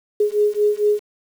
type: beating tone pair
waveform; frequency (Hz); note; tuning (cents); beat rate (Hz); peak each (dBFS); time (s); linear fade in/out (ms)
sine; 415.3 / 419.7; G#4 / G#4; 0 / +18; 4.4; -18 / -18; 0.2-1; 5
effects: 7-bit